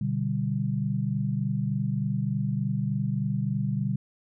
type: chord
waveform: sine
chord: G major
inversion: first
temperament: equal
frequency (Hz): 123.47 / 146.83 / 196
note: B2 / D3 / G3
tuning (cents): 0 / 0 / 0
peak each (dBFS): -29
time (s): 0.01-3.96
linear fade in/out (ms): 5
effects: none